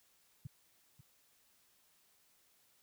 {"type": "tone with echo", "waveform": "sine", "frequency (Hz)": 130.81, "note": "C3", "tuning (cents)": 0, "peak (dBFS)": -40, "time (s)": [0.45, 0.47], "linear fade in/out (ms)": 5, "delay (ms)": 540, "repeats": 1, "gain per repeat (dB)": -13, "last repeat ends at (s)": 1.01, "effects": ["white hiss -71 dBFS RMS until 2.82 s"]}